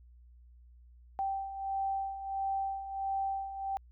sine beating tone pair, 779 / 780.5 Hz, G5 / G5, -11 / -8 cents, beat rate 1.5 Hz, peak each -39 / -33 dBFS, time 1.19-3.77 s, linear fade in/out 0 ms, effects added 60 Hz sine -54 dBFS peak until 3.91 s

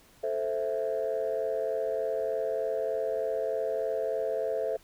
sine chord, A minor, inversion none, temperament equal, 440 / 523.3 / 659.3 Hz, A4 / C5 / E5, 0 / 0 / 0 cents, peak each -31 dBFS, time 0.23-4.77 s, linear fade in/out 10 ms, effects tanh soft clip ceiling -21 dBFS + pink hiss -59 dBFS RMS until 4.83 s

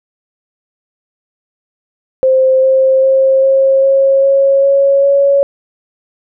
sine tone with pitch steps, 523.3 / 528.2 / 533.1 / 538 / 543 / 548 / 553.1 / 558.3 Hz, C5 / C5 / C5 / C5 / C#5 / C#5 / C#5 / C#5, 0 / +16 / +32 / +48 / -36 / -20 / -4 / +12 cents, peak -6 dBFS, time 2.23-5.43 s, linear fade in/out 0 ms, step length 400 ms, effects none

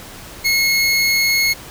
25% pulse tone, 2172 Hz, C#7, 36 cents flat, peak -10 dBFS, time 0.44-1.54 s, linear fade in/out 20 ms, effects pink hiss -36 dBFS RMS until 1.7 s

